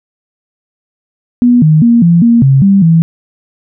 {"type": "tone with pitch steps", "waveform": "sine", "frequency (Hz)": [243.4, 155.3, 234.9, 170.1, 234, 135.3, 196.7, 164.3], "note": ["B3", "D#3", "A#3", "F3", "A#3", "C#3", "G3", "E3"], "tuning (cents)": [-25, -3, 13, -45, 7, -42, 6, -5], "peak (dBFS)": -3, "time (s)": [1.42, 3.02], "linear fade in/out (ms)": 0, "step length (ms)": 200, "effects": []}